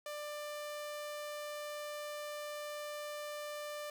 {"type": "tone", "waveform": "sawtooth", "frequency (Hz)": 593, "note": "D5", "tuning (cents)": 17, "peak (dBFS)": -37, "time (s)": [0.06, 3.9], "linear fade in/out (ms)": 2, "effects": []}